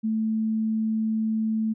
sine tone, 220 Hz, A3, in tune, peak -22 dBFS, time 0.03-1.74 s, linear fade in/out 20 ms, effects none

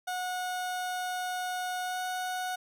30% pulse tone with pitch glide, 730 to 735.5 Hz, F#5 to F#5, -24 to -11 cents, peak -29 dBFS, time 0.07-2.56 s, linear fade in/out 10 ms, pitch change +13 cents, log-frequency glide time 1.84-2 s, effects none

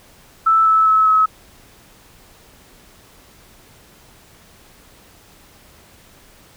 sine tone with pitch steps, 1318.5 / 1307.1 / 1295.8 / 1284.7 Hz, E6 / E6 / E6 / E6, 0 / -15 / -30 / -45 cents, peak -10 dBFS, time 0.46-1.26 s, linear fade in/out 10 ms, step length 200 ms, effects pink hiss -48 dBFS RMS until 6.56 s

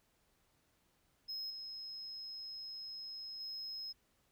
sine tone with level steps, 5140 Hz, E8, 45 cents flat, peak -37 / -43 / -40 dBFS, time 1.28-3.93 s, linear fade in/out 20 ms, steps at 1.5 / 3.4 s, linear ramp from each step 5 ms, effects tanh soft clip ceiling -39 dBFS + pink hiss -75 dBFS RMS until 4.31 s

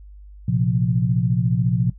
sine chord, Bb suspended second, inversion none, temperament equal, 116.54 / 130.81 / 174.61 Hz, Bb2 / C3 / F3, 0 / 0 / 0 cents, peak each -21 dBFS, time 0.48-1.9 s, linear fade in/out 5 ms, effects noise-tail reverb RT60 0.1 s tail -18 dB re dry + added 50 Hz sine -39 dBFS peak until 1.98 s

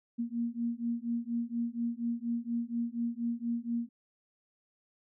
sine beating tone pair, 232.9 / 237.1 Hz, A#3 / A#3, -1 / +30 cents, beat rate 4.2 Hz, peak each -34 / -34 dBFS, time 0.18-3.89 s, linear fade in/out 20 ms, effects none

